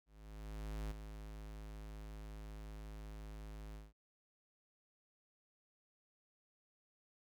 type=tone with ADSR envelope; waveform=square; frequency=52.7 Hz; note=G#1; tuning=26 cents sharp; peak=-40 dBFS; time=0.06-3.93 s; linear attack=850 ms; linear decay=10 ms; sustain=-8 dB; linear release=180 ms; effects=none